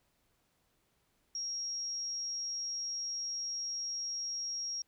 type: tone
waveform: sine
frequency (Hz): 5600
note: F8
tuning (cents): +4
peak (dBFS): -35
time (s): 1.35-4.82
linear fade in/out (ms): 2
effects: pink hiss -75 dBFS RMS until 4.87 s